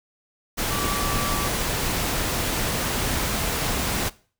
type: tone in noise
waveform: sine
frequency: 1156 Hz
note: D6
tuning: 28 cents flat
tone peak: -29 dBFS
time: 0.7-1.49 s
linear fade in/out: 20 ms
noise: pink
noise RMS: -25 dBFS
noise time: 0.57-4.1 s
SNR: -7 dB
effects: noise-tail reverb RT60 0.4 s tail -20 dB re dry